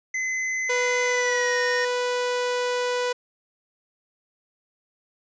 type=tone with pitch glide; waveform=square; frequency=2041 to 1850.1 Hz; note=C7 to A#6; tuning=-44 to -14 cents; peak=-25 dBFS; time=0.14-1.85 s; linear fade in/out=5 ms; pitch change=-170 cents; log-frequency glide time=1.04-1.61 s
type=tone; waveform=sawtooth; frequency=493.3 Hz; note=B4; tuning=2 cents flat; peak=-19 dBFS; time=0.69-3.13 s; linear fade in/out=10 ms
effects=resampled to 16000 Hz